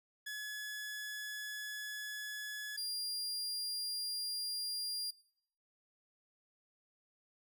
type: tone pair in turn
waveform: sawtooth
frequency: 1700 / 4800 Hz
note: G#6 / D8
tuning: +40 / +37 cents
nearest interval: octave + tritone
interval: 1797 cents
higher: second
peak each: -37 / -34 dBFS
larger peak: second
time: 0.26-2.77 / 2.77-5.11 s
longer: first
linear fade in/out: 10 ms
effects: noise-tail reverb RT60 0.7 s tail -22 dB re dry